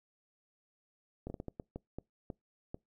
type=slowing click train; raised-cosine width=2 ms; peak=-27 dBFS; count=10; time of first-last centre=1.27-2.745 s; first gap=30 ms; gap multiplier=1.4; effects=noise-tail reverb RT60 0.2 s tail -26 dB re dry